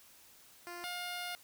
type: tone pair in turn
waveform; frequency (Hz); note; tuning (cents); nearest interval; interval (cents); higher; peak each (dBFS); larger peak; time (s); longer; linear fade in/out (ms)
10% pulse; 349.2 / 710.4; F4 / F5; 0 / +29; octave; 1229; second; -35 / -30; second; 0.67-0.84 / 0.84-1.35; second; 0
effects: white hiss -60 dBFS RMS until 1.43 s